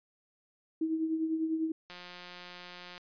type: tone with tremolo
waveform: sine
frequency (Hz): 320.3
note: E4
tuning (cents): -50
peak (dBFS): -26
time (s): 0.81-1.72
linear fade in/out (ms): 5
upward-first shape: triangle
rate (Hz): 10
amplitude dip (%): 60
type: click train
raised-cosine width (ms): 0.2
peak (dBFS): -29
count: 193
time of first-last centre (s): 1.9-2.979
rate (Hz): 178
effects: resampled to 11025 Hz